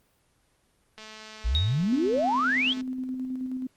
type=click train; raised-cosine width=0.2 ms; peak=-27 dBFS; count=398; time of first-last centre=0.98-2.809 s; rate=217 Hz
type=exponential sweep; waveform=sine; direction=up; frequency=51.3 to 3478 Hz; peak=-22 dBFS; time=1.44-2.74 s; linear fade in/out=20 ms
type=tone with exponential decay; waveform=sine; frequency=3764 Hz; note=A#7; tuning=16 cents sharp; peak=-22 dBFS; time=1.55-1.86 s; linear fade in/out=0 ms; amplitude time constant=67 ms
type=tone with tremolo; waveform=sine; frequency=257.1 Hz; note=C4; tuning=30 cents flat; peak=-28 dBFS; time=1.92-3.67 s; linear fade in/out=5 ms; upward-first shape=square; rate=9.4 Hz; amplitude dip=30%
effects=pink hiss -67 dBFS RMS until 3.76 s + Opus 24 kbps